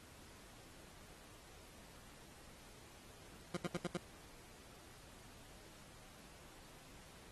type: tone bursts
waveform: 20% pulse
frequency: 175.6 Hz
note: F3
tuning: 10 cents sharp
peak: -32 dBFS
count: 5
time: 3.54-3.974 s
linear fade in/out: 5 ms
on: 30 ms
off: 71 ms
effects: pink hiss -60 dBFS RMS until 7.31 s + AAC 32 kbps